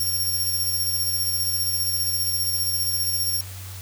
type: tone with tremolo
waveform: 5% pulse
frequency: 5530 Hz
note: F8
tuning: 18 cents flat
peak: -15 dBFS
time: 0-3.41 s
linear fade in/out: 5 ms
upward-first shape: square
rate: 15 Hz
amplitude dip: 30%
effects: added 94 Hz sine -35 dBFS peak until 3.81 s + white hiss -41 dBFS RMS until 3.81 s